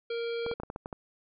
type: harmonic tone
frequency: 466.2 Hz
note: A#4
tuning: in tune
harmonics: 1 / 3 / 5 / 7 / 9 / 10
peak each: -31 / -44 / -44 / -46 / -50 / -54 dBFS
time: 0.1-0.54 s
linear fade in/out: 5 ms
type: clicks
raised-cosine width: 1 ms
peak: -23 dBFS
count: 8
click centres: 0.464 / 0.514 / 0.6 / 0.634 / 0.701 / 0.761 / 0.859 / 0.928 s
effects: none